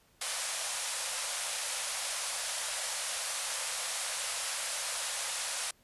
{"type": "band-pass noise", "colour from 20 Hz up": "white", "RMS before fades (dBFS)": -36, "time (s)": [0.21, 5.71], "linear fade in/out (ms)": 5, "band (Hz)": [500, 11000], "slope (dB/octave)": 96, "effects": ["pink hiss -66 dBFS RMS until 5.83 s", "resampled to 32000 Hz"]}